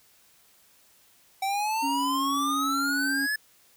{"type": "exponential sweep", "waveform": "square", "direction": "up", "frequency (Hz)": [766, 1739], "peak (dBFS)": -26, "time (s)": [1.42, 3.36], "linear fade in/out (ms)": 5}
{"type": "tone", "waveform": "triangle", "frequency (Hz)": 277.2, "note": "C#4", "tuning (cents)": 0, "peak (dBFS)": -27, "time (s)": [1.82, 3.27], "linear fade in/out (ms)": 20}
{"effects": ["white hiss -60 dBFS RMS until 3.76 s"]}